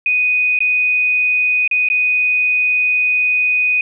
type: tone with dropouts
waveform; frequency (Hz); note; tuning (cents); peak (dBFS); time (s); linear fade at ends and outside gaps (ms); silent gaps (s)
sine; 2489; D#7; 0; -12; 0.06-3.81; 2; 0.59-0.604 / 1.677-1.712 / 1.887-1.9
effects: none